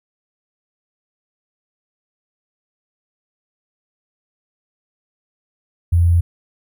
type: tone with sample-and-hold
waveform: sine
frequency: 85.7 Hz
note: F2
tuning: 32 cents flat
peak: -10 dBFS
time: 5.92-6.21 s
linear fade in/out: 10 ms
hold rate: 11025 Hz
effects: none